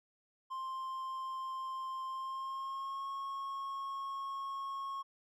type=tone with pitch glide; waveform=triangle; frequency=1051 to 1092.5 Hz; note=C6 to C#6; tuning=+7 to -26 cents; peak=-36 dBFS; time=0.5-5.03 s; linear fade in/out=20 ms; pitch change=+67 cents; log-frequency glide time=2.09-3.09 s; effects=none